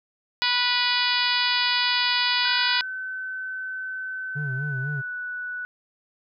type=harmonic tone; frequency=490.7 Hz; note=B4; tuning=11 cents flat; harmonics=2 / 3 / 4 / 5 / 6 / 7 / 8 / 9 / 10; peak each=-29 / -29 / -29 / -29 / -29 / -29 / -29 / -29 / -29 dBFS; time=0.42-2.81 s; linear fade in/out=0 ms
type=tone with pitch glide; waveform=sine; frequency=1523 to 1479.6 Hz; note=F#6 to F#6; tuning=+50 to 0 cents; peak=-29 dBFS; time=2.45-5.65 s; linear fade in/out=0 ms; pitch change=-50 cents; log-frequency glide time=4.52-4.96 s
type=tone with vibrato; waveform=triangle; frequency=138.59 Hz; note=C#3; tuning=in tune; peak=-25 dBFS; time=4.35-5.02 s; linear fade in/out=20 ms; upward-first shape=sine; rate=4 Hz; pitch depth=130 cents each way
effects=none